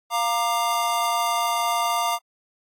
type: chord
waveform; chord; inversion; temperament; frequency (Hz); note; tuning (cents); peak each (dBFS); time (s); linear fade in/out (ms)
square; Bb major; second; equal with one note detuned; 698.5 / 932.3 / 1191.7; F5 / Bb5 / D6; 0 / 0 / +25; -26; 0.1-2.19; 50
effects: AAC 48 kbps